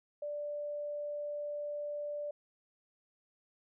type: tone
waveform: sine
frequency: 587.3 Hz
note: D5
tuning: in tune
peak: -36 dBFS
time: 0.22-2.31 s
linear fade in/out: 5 ms
effects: none